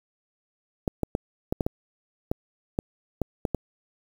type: clicks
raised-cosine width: 2 ms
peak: -11 dBFS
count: 11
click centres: 0.878 / 1.033 / 1.151 / 1.525 / 1.608 / 1.665 / 2.315 / 2.789 / 3.217 / 3.452 / 3.547 s
effects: 7-bit